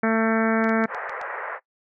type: harmonic tone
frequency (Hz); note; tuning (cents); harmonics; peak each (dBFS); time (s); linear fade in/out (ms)
223.5; A3; +27; 1 / 2 / 3 / 4 / 5 / 6 / 7 / 8 / 9 / 10; -21 / -25 / -27 / -32 / -34 / -29 / -30 / -32 / -37 / -35; 0.03-0.86; 5
type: clicks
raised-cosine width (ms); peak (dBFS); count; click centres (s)
0.2; -24; 6; 0.642 / 0.693 / 0.84 / 0.947 / 1.095 / 1.214
type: band-pass noise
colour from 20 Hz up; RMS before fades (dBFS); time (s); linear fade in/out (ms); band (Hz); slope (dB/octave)
white; -32; 0.87-1.6; 50; 450 to 1900; 48
effects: noise-tail reverb RT60 0.1 s tail -19 dB re dry